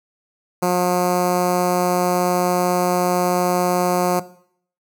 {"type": "tone with notch filter", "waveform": "10% pulse", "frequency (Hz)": 179.1, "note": "F3", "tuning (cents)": 44, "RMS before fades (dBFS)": -18, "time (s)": [0.62, 4.2], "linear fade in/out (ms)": 10, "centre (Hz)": 3100, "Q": 0.73, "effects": ["noise-tail reverb RT60 0.6 s tail -17 dB re dry"]}